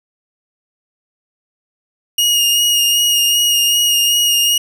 sawtooth tone with vibrato, 2862 Hz, F7, 42 cents sharp, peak -8 dBFS, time 2.18-4.58 s, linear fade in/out 5 ms, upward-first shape sine, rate 2.6 Hz, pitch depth 19 cents each way, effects none

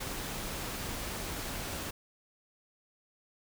pink noise, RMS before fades -38 dBFS, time 0-1.91 s, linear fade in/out 10 ms, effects none

